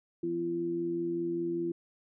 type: harmonic tone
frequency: 85.1 Hz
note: F2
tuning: 44 cents flat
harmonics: 2 / 3 / 4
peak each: -41 / -42 / -30 dBFS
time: 0.23-1.72 s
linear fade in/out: 5 ms
effects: none